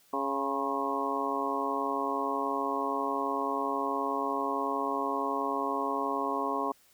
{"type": "harmonic tone with a mistuned harmonic", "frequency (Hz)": 138.59, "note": "C#3", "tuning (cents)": 0, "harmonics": [2, 3, 4, 5, 6, 7, 8], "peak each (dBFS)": [-36, -36, -39, -37, -39, -35, -33], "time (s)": [0.13, 6.72], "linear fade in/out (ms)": 5, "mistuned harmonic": 8, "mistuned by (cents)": -44, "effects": ["white hiss -63 dBFS RMS until 6.93 s"]}